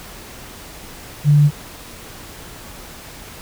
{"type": "tone", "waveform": "sine", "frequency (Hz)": 146.83, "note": "D3", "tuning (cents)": 0, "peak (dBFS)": -8, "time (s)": [1.24, 1.51], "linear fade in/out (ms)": 50, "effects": ["pink hiss -37 dBFS RMS until 3.41 s"]}